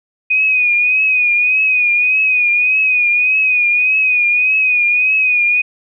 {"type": "tone with vibrato", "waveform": "sine", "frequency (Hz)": 2489, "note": "D#7", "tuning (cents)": 0, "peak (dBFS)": -10, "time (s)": [0.3, 5.62], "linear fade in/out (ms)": 10, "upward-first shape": "triangle", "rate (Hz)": 1.7, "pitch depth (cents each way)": 65, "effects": []}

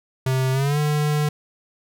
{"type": "tone with pitch glide", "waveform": "square", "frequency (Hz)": [130.81, 149.4], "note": ["C3", "D3"], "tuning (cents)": [0, 30], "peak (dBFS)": -19, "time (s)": [0.26, 1.29], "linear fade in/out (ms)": 5, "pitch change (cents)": 230, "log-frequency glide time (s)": [0.52, 0.78], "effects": []}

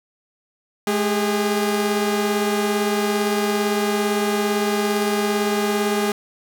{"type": "tone pair together", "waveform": "sawtooth", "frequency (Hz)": [211.8, 405.9], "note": ["G#3", "G#4"], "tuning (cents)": [34, -40], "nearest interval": "major seventh", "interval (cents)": 1126, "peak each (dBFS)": [-18, -17], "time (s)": [0.87, 6.12], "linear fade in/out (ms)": 2, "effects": []}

